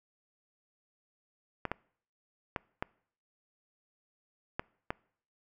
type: clicks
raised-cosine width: 0.5 ms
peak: -17 dBFS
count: 6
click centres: 1.653 / 1.716 / 2.562 / 2.825 / 4.595 / 4.905 s
effects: noise-tail reverb RT60 0.6 s tail -25 dB re dry